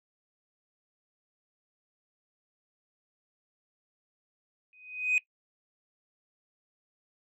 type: tone with exponential growth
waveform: sine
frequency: 2502 Hz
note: D#7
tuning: 9 cents sharp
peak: -18 dBFS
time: 4.73-5.18 s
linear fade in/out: 1 ms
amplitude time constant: 96 ms
effects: noise-tail reverb RT60 0.1 s tail -21 dB re dry + tanh soft clip ceiling -20 dBFS